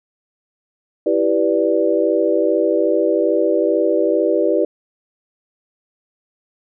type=chord; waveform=sine; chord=E minor seventh; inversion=none; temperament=equal; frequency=329.6 / 392 / 493.9 / 587.3 Hz; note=E4 / G4 / B4 / D5; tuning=0 / 0 / 0 / 0 cents; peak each=-19 dBFS; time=1.06-4.65 s; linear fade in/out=5 ms; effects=none